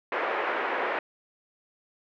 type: band-pass noise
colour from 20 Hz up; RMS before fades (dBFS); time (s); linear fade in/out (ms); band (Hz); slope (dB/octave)
pink; -29; 0.12-0.99; 2; 410 to 2200; 24
effects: none